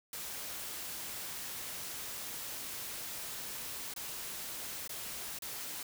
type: noise with dropouts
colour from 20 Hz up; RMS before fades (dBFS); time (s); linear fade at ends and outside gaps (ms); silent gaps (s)
white; -42; 0.13-5.83; 2; 3.938-3.962 / 4.877-4.893 / 5.388-5.421
effects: none